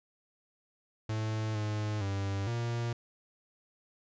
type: tone with pitch steps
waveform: 45% pulse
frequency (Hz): 109.2 / 106.2 / 98.6 / 117.8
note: A2 / G#2 / G2 / A#2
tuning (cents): -13 / +39 / +11 / +19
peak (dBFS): -31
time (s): 1.09-2.93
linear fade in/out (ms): 5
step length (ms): 460
effects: resampled to 16000 Hz